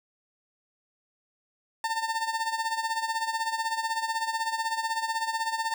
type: tone with tremolo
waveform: 30% pulse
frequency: 900 Hz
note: A5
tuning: 39 cents sharp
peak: -22 dBFS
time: 1.84-5.74 s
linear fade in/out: 2 ms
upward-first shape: sine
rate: 16 Hz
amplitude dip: 70%
effects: none